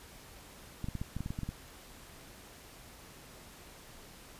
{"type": "clicks", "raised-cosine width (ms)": 5, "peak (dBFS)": -24, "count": 11, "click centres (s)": [0.843, 0.886, 0.953, 1.015, 1.166, 1.206, 1.261, 1.305, 1.389, 1.433, 1.49], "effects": ["pink hiss -53 dBFS RMS until 4.39 s", "resampled to 32000 Hz"]}